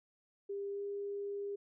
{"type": "tone with pitch glide", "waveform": "sine", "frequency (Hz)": [400, 403.2], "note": ["G4", "G4"], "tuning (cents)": [35, 49], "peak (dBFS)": -37, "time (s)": [0.49, 1.56], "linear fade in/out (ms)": 10, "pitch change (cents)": 14, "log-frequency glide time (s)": [0.71, 0.81], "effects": []}